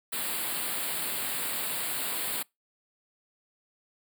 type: band-stop noise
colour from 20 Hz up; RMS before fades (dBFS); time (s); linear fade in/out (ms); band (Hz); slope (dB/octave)
white; -32; 0.12-2.43; 10; 4700 to 7600; 96
effects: noise-tail reverb RT60 0.2 s tail -25 dB re dry + high-pass 150 Hz 12 dB/octave